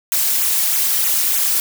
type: noise with flanger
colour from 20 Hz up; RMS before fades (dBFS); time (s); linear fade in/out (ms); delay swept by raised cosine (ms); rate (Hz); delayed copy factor
blue; -17; 0.12-1.6; 0; 0.2 to 3.4; 3.2; -1
effects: none